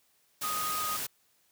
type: tone in noise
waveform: sine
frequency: 1244.5 Hz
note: D#6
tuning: in tune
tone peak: -32 dBFS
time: 0.43-0.97 s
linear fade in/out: 10 ms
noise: white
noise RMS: -35 dBFS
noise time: 0.41-1.07 s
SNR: 0 dB
effects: white hiss -69 dBFS RMS until 1.51 s + high-pass 60 Hz 12 dB/octave